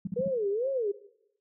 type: tone bursts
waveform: sine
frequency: 186.9 Hz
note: F#3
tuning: 18 cents sharp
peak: -28 dBFS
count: 4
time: 0.05-0.28 s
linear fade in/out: 5 ms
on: 23 ms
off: 46 ms
type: tone with vibrato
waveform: sine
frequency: 465 Hz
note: A#4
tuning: 4 cents flat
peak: -26 dBFS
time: 0.16-0.92 s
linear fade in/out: 10 ms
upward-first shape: sine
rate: 2.3 Hz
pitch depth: 280 cents each way
effects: noise-tail reverb RT60 0.8 s tail -18 dB re dry